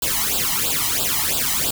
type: noise with flanger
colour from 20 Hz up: white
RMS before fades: -21 dBFS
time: 0.02-1.71 s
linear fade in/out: 5 ms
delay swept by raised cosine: 0.24 to 1.02 ms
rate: 3 Hz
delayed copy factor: +0.95
effects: none